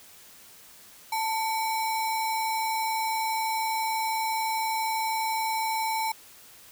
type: tone with sample-and-hold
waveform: sine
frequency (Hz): 888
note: A5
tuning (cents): +16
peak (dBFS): -25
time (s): 1.12-6.12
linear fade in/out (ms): 5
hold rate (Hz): 3150
effects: white hiss -51 dBFS RMS until 6.71 s